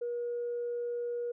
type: tone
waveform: sine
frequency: 478.9 Hz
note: A#4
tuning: 47 cents sharp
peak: -31 dBFS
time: 0.01-1.32 s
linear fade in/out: 10 ms
effects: tanh soft clip ceiling -28 dBFS